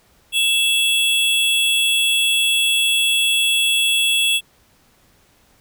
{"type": "tone pair together", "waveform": "square", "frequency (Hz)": [2667, 3360], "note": ["E7", "G#7"], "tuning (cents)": [20, 19], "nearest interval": "major third", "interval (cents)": 399, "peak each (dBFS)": [-20, -17], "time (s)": [0.32, 4.41], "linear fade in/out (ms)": 50, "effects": ["pink hiss -56 dBFS RMS until 5.6 s"]}